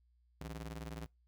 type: ring-modulated tone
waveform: sawtooth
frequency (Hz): 111.4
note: A2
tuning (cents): +22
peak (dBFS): -36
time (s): 0.41-1.06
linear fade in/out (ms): 0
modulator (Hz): 46
effects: noise-tail reverb RT60 0.2 s tail -23 dB re dry + added 60 Hz sine -68 dBFS peak until 1.27 s